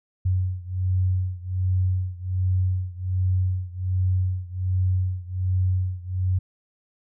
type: beating tone pair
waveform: sine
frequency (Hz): 91.9 / 93.2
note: F#2 / F#2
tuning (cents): -11 / +13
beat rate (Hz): 1.3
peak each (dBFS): -23 / -25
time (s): 0.25-6.39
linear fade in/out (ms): 10
effects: none